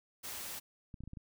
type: noise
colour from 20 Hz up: white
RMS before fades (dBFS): -43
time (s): 0.23-0.6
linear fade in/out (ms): 20
type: clicks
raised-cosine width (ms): 5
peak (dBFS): -34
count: 6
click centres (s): 0.942 / 1.006 / 1.037 / 1.076 / 1.134 / 1.172
effects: none